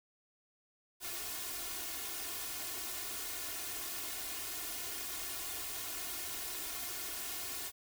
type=noise with comb filter; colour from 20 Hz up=white; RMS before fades=-41 dBFS; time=1-7.72 s; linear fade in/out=50 ms; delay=2.8 ms; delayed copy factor=+0.95; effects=none